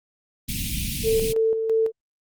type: band-stop noise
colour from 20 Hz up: pink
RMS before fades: -27 dBFS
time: 0.48-1.33 s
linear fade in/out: 10 ms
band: 270 to 2300 Hz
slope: 48 dB/octave
type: tone with tremolo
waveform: sine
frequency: 446 Hz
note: A4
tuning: 23 cents sharp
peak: -17 dBFS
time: 1.03-1.92 s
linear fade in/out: 50 ms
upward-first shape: square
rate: 3 Hz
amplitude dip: 45%
effects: Opus 24 kbps